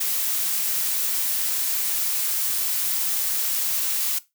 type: noise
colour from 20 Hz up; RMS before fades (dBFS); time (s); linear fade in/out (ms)
blue; -24; 0-4.19; 10
effects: noise-tail reverb RT60 0.2 s tail -17 dB re dry